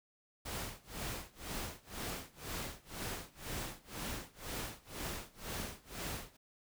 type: noise with tremolo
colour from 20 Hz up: pink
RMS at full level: -40 dBFS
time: 0.45-6.37 s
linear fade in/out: 10 ms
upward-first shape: sine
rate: 2 Hz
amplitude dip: 95%
effects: none